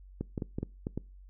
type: clicks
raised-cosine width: 3 ms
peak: -20 dBFS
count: 7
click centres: 0.21 / 0.378 / 0.422 / 0.585 / 0.63 / 0.869 / 0.976 s
effects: noise-tail reverb RT60 0.3 s tail -24 dB re dry + added 47 Hz sine -49 dBFS peak until 1.29 s